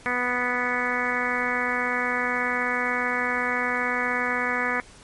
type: harmonic tone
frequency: 246.9 Hz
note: B3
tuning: in tune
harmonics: 1 / 2 / 3 / 4 / 5 / 6 / 7 / 8 / 9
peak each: -33 / -32 / -34 / -32 / -31 / -32 / -29 / -30 / -31 dBFS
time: 0.06-4.8 s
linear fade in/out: 0 ms
effects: pink hiss -49 dBFS RMS until 5.03 s + MP3 48 kbps